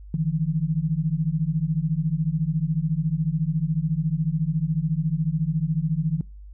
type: beating tone pair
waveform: sine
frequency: 151.3 / 165.3 Hz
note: D#3 / E3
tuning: -48 / +5 cents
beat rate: 14 Hz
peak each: -24 dBFS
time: 0.14-6.21 s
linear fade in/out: 2 ms
effects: noise-tail reverb RT60 0.3 s tail -25 dB re dry + added 50 Hz sine -39 dBFS peak until 6.53 s